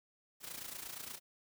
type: noise with amplitude modulation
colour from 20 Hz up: white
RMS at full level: -43 dBFS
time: 0.4-1.2 s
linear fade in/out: 50 ms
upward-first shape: sine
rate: 28.5 Hz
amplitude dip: 70%
effects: none